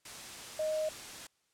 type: tone in noise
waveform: sine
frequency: 622.3 Hz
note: D#5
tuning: in tune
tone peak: -30 dBFS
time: 0.59-0.89 s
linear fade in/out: 5 ms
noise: white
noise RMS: -45 dBFS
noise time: 0.05-1.27 s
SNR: +12 dB
effects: white hiss -75 dBFS RMS until 1.53 s + low-pass 9000 Hz 12 dB/octave